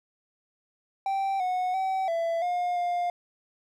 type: tone with pitch steps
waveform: triangle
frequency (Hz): 780 / 733 / 763 / 668 / 712 / 705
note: G5 / F#5 / G5 / E5 / F5 / F5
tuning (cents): -9 / -16 / -47 / +23 / +33 / +16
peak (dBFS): -23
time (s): 1.06-3.1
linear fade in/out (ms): 2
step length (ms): 340
effects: none